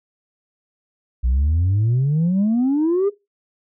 sine exponential sweep, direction up, 58.27 to 415.3 Hz, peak -13 dBFS, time 1.23-3.1 s, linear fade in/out 20 ms, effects noise-tail reverb RT60 0.2 s tail -18 dB re dry + tanh soft clip ceiling -13 dBFS

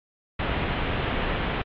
pink low-pass noise, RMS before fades -27 dBFS, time 0.39-1.62 s, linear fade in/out 5 ms, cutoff 3300 Hz, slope 48 dB/octave, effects AAC 48 kbps

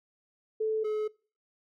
sine / triangle tone pair in turn, 437 / 428 Hz, A4 / A4, -12 / -48 cents, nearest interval unison, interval 36 cents, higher first, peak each -26 dBFS, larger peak neither, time 0.6-0.84 / 0.84-1.08 s, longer neither, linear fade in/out 10 ms, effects noise-tail reverb RT60 0.4 s tail -23 dB re dry

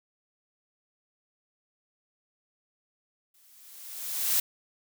blue noise with exponential growth, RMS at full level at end -23 dBFS, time 3.34-4.4 s, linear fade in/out 5 ms, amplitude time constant 230 ms, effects none

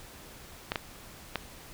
clicks, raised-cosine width 0.3 ms, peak -13 dBFS, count 3, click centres 0.719 / 0.758 / 1.357 s, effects pink hiss -49 dBFS RMS until 1.73 s

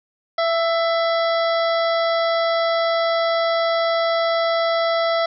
harmonic tone with a mistuned harmonic, 667 Hz, E5, 20 cents sharp, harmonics 1 / 2 / 3 / 5 / 6 / 7 / 8, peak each -18 / -24 / -28 / -32 / -34 / -35 / -36 dBFS, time 0.38-5.26 s, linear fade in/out 5 ms, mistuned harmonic 2, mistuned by -18 cents, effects none

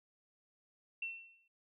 sine tone with exponential decay, 2703 Hz, E7, 43 cents sharp, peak -35 dBFS, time 1.02-1.48 s, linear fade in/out 5 ms, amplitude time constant 100 ms, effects none

